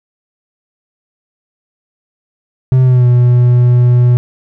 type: tone with pitch glide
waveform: triangle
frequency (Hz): 129.3 to 122.61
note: C3 to B2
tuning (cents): -20 to -12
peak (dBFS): -3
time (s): 2.72-4.17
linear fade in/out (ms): 0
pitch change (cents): -92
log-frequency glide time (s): 2.82-3.06
effects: none